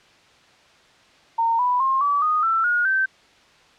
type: tone with pitch steps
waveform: sine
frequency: 917 / 988.5 / 1065.6 / 1148.7 / 1238.3 / 1334.8 / 1438.9 / 1551.1 Hz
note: A#5 / B5 / C6 / D6 / D#6 / E6 / F#6 / G6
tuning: -29 / +1 / +31 / -39 / -9 / +21 / -49 / -19 cents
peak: -17 dBFS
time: 1.38-3.06 s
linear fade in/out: 10 ms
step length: 210 ms
effects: white hiss -53 dBFS RMS until 3.78 s + low-pass 4000 Hz 12 dB/octave